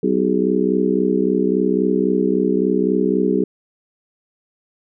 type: harmonic tone with a mistuned harmonic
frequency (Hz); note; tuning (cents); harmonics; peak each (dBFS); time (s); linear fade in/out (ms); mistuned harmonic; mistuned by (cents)
63.7; C2; -46; 3 / 4 / 5 / 6 / 7; -21 / -21 / -21 / -21 / -21; 0.03-3.44; 5; 7; -91
effects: none